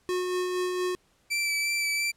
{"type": "tone with tremolo", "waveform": "square", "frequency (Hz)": 363.4, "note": "F#4", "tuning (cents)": -31, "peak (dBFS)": -26, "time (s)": [0.09, 0.95], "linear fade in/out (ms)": 0, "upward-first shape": "sine", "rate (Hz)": 4.3, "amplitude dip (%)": 30}
{"type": "tone with vibrato", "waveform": "sawtooth", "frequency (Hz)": 2325, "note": "D7", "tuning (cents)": -18, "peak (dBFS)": -22, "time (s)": [1.3, 2.12], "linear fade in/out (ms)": 20, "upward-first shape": "sine", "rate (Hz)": 2.9, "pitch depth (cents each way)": 15}
{"effects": ["pink hiss -66 dBFS RMS until 2.16 s", "low-pass 11000 Hz 12 dB/octave"]}